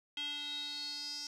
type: tone with band-pass filter sweep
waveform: square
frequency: 291.4 Hz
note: D4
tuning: 13 cents flat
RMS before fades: -41 dBFS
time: 0.17-1.27 s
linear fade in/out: 2 ms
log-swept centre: 3100 to 5400 Hz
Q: 8.4
effects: none